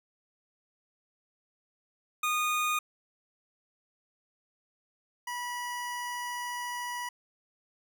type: tone pair in turn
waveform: 25% pulse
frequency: 1230 / 973.8 Hz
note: D#6 / B5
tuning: -20 / -25 cents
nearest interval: major third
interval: 405 cents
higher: first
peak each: -23 / -30 dBFS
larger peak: first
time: 2.23-2.79 / 5.27-7.09 s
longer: second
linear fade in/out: 5 ms
effects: none